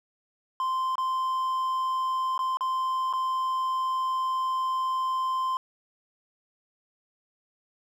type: tone with dropouts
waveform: triangle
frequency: 1041 Hz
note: C6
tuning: 9 cents flat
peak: -23 dBFS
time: 0.6-5.57 s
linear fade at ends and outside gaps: 1 ms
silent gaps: 0.955-0.981 / 2.378-2.391 / 2.571-2.608 / 3.128-3.135 s
effects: none